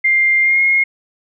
sine tone with pitch glide, 2100 to 2149 Hz, C7 to C7, +6 to +46 cents, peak -10 dBFS, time 0.04-0.84 s, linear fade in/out 10 ms, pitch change +40 cents, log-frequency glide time 0.4-0.61 s, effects none

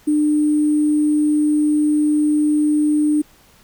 sine tone with sample-and-hold, 300 Hz, D4, 37 cents sharp, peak -13 dBFS, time 0.07-3.22 s, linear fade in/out 10 ms, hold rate 8820 Hz, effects pink hiss -51 dBFS RMS until 3.63 s

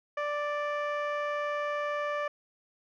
15% pulse tone with low-pass filter, 587.3 Hz, D5, in tune, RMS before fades -32 dBFS, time 0.17-2.28 s, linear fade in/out 5 ms, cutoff 1900 Hz, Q 0.61, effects none

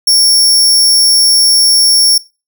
sawtooth tone, 5480 Hz, F8, 34 cents flat, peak -3 dBFS, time 0.07-2.18 s, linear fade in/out 5 ms, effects noise-tail reverb RT60 0.3 s tail -23 dB re dry

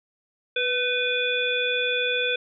harmonic tone with a mistuned harmonic, 493.9 Hz, B4, in tune, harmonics 1 / 3 / 5 / 7, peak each -27 / -29 / -26 / -28 dBFS, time 0.56-2.36 s, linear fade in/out 5 ms, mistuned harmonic 3, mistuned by +41 cents, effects none

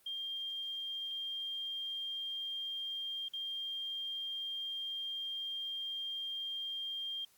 sine tone with dropouts, 3198 Hz, G7, 34 cents sharp, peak -37 dBFS, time 0.06-7.25 s, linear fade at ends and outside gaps 5 ms, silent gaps 3.285-3.334 s, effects white hiss -67 dBFS RMS until 7.37 s + Opus 32 kbps

